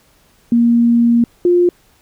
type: tone pair in turn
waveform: sine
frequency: 235.3 / 352.6 Hz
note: A#3 / F4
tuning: +16 / +17 cents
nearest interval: perfect fifth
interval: 701 cents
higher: second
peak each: -8 dBFS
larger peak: neither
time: 0.52-1.24 / 1.45-1.69 s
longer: first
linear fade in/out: 2 ms
effects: pink hiss -53 dBFS RMS until 2.01 s